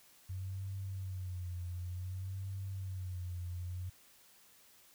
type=tone with vibrato; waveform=sine; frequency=92.5 Hz; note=F#2; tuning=in tune; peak=-38 dBFS; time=0.29-3.9 s; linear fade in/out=10 ms; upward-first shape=sine; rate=0.55 Hz; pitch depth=82 cents each way; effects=white hiss -63 dBFS RMS until 4.94 s